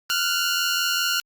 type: tone pair together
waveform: 15% pulse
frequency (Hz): 1395 / 1480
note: F6 / F#6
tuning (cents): -2 / 0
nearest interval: minor second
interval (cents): 102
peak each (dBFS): -16 / -19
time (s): 0.1-1.2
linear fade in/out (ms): 0
effects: Opus 48 kbps